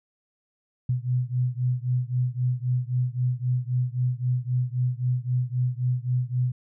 sine beating tone pair, 123.6 / 127.4 Hz, B2 / C3, +2 / -46 cents, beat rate 3.8 Hz, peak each -25 / -26 dBFS, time 0.89-6.52 s, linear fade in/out 5 ms, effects none

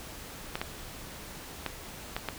clicks, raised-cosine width 0.3 ms, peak -15 dBFS, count 5, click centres 0.555 / 0.615 / 1.663 / 2.165 / 2.287 s, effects pink hiss -44 dBFS RMS until 2.38 s

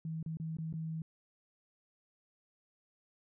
sine tone with dropouts, 160.6 Hz, E3, 45 cents flat, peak -36 dBFS, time 0.05-1.02 s, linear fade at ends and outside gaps 2 ms, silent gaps 0.228-0.261 / 0.371-0.399 / 0.569-0.585 / 0.727-0.738 s, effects none

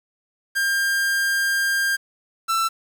45% pulse tone pair in turn, 1600 / 1335 Hz, G6 / E6, +35 / +22 cents, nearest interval minor third, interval 313 cents, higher first, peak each -19 dBFS, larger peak neither, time 0.55-1.97 / 2.48-2.69 s, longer first, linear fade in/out 20 ms, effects 8-bit

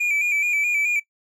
triangle tone with vibrato, 2369 Hz, D7, 14 cents sharp, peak -17 dBFS, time 0-1 s, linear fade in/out 10 ms, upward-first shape square, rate 4.7 Hz, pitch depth 44 cents each way, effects noise-tail reverb RT60 0.1 s tail -17 dB re dry

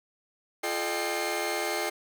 sawtooth tone cluster, 346.4 / 428.6 / 606 / 786 / 2123 Hz, F4 / A4 / D#5 / G5 / C7, -14 / -45 / -46 / +4 / +25 cents, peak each -31 dBFS, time 0.63-1.9 s, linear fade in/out 10 ms, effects none

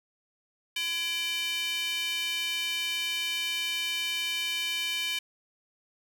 square tone with high-pass filter, 336.3 Hz, E4, 35 cents sharp, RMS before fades -31 dBFS, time 0.76-5.19 s, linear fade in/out 5 ms, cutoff 2700 Hz, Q 5.1, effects none

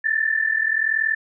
sine tone pair together, 1749.1 / 1790 Hz, A6 / A6, -11 / +29 cents, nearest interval unison, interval 40 cents, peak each -21 dBFS, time 0.04-1.15 s, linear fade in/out 10 ms, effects none

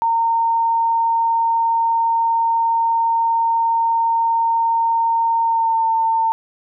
sine tone with pitch glide, 917 to 902.8 Hz, A#5 to A5, -29 to +44 cents, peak -14 dBFS, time 0.02-6.32 s, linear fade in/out 0 ms, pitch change -27 cents, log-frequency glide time 5.44-5.81 s, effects none

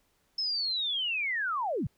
sine linear sweep, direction down, 5274 to 87.31 Hz, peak -28 dBFS, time 0.38-1.87 s, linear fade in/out 5 ms, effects pink hiss -71 dBFS RMS until 1.97 s

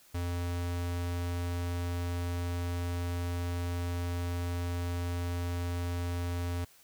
square tone, 87.31 Hz, F2, in tune, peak -32 dBFS, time 0.14-6.65 s, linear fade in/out 10 ms, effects white hiss -60 dBFS RMS until 6.83 s

